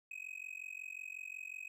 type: tone with amplitude modulation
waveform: triangle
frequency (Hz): 2532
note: D#7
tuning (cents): +30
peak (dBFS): -38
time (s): 0.11-1.68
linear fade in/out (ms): 5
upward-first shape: sine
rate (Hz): 45.5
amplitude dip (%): 100
effects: none